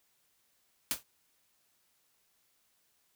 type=noise with exponential decay; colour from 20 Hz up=white; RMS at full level=-28 dBFS; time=0.91-1.03 s; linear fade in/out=0 ms; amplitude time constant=26 ms; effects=white hiss -73 dBFS RMS until 3.15 s